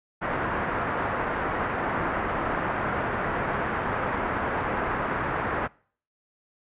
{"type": "low-pass noise", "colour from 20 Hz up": "white", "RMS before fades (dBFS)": -28, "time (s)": [0.21, 5.68], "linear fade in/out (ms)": 20, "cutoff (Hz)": 1600, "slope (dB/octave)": 24, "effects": ["noise-tail reverb RT60 0.5 s tail -24 dB re dry", "resampled to 8000 Hz"]}